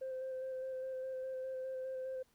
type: tone with vibrato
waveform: sine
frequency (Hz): 521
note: C5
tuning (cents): -7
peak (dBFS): -37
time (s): 0.01-2.23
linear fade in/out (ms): 10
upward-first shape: square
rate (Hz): 4.9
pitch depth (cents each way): 13
effects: tanh soft clip ceiling -36 dBFS + pink hiss -73 dBFS RMS until 2.34 s